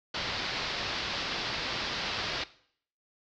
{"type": "low-pass noise", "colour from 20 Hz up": "white", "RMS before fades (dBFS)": -34, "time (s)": [0.14, 2.44], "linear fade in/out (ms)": 5, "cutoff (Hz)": 5000, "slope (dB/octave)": 48, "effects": ["noise-tail reverb RT60 0.6 s tail -18 dB re dry"]}